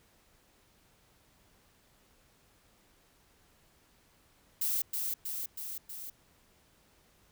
violet noise with echo, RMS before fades -31 dBFS, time 4.61-4.82 s, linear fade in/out 5 ms, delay 320 ms, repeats 4, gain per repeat -3 dB, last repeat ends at 6.1 s, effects pink hiss -66 dBFS RMS until 7.31 s

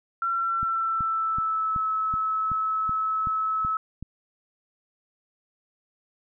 sine tone with pitch glide, 1359 to 1297.6 Hz, F6 to E6, -48 to -28 cents, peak -23 dBFS, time 0.22-3.77 s, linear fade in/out 2 ms, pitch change -80 cents, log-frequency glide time 0.33-1.83 s
click train, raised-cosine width 5 ms, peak -23 dBFS, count 10, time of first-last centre 0.63-4.026 s, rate 2.65 Hz
effects none

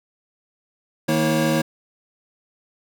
square tone cluster, 157.9 / 233.2 / 321.2 / 546 Hz, D#3 / A#3 / E4 / C#5, +26 / +1 / -45 / -26 cents, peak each -24 dBFS, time 1.08-1.62 s, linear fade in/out 10 ms, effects none

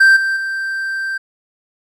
triangle tone with level steps, 1568 Hz, G6, in tune, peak -4 / -13 / -17 dBFS, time 0-1.18 s, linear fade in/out 10 ms, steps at 0.16 / 0.36 s, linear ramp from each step 10 ms, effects none

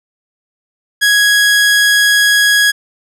sawtooth tone, 1662 Hz, G#6, 1 cent sharp, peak -4 dBFS, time 1.01-2.72 s, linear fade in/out 20 ms, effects low-pass 12000 Hz 12 dB/octave

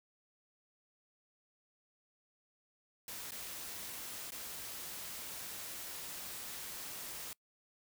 white noise with dropouts, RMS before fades -45 dBFS, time 3.08-7.33 s, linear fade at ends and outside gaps 1 ms, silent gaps 3.308-3.319 / 4.305-4.32 s, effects noise-tail reverb RT60 0.1 s tail -24 dB re dry

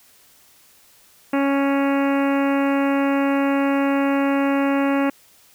harmonic tone, 277.4 Hz, C#4, 1 cent sharp, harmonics 1 / 2 / 3 / 4 / 5 / 6 / 7 / 8 / 9 / 10, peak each -18 / -24 / -28 / -30 / -32 / -34 / -35 / -36 / -37 / -38 dBFS, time 1.33-5.1 s, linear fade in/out 5 ms, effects white hiss -53 dBFS RMS until 5.54 s

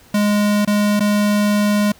square tone with dropouts, 207.1 Hz, G#3, 5 cents flat, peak -14 dBFS, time 0.14-1.92 s, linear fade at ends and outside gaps 5 ms, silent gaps 0.65-0.674 / 0.996-1.004 s, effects pink hiss -48 dBFS RMS until 1.99 s

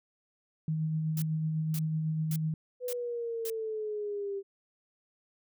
sine tone with tremolo, 157.4 Hz, D#3, 20 cents sharp, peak -27 dBFS, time 0.68-2.54 s, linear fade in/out 2 ms, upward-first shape sine, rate 8 Hz, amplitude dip 25%
blue noise bursts, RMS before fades -39 dBFS, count 5, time 1.17-3.5 s, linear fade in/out 2 ms, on 50 ms, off 520 ms
sine exponential sweep, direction down, 499.5 to 392 Hz, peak -32 dBFS, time 2.8-4.43 s, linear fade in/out 50 ms
effects none

